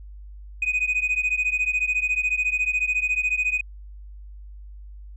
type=beating tone pair; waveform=sine; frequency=2489 / 2503 Hz; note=D#7 / D#7; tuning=0 / +10 cents; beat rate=14 Hz; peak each=-22 dBFS; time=0.62-3.61 s; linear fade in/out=5 ms; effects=tanh soft clip ceiling -17 dBFS + added 50 Hz sine -38 dBFS peak until 5.16 s